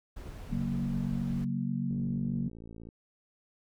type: noise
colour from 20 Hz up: brown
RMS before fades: -41 dBFS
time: 0.16-1.45 s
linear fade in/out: 10 ms
type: chord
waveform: sine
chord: F# major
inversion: second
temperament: equal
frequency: 138.59 / 185 / 233.1 Hz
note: C#3 / F#3 / A#3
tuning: 0 / 0 / 0 cents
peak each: -34 / -34 / -33 dBFS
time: 0.51-2.49 s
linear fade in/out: 10 ms
type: click train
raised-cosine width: 3 ms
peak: -34 dBFS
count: 56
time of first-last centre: 1.91-2.889 s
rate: 56.2 Hz
effects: none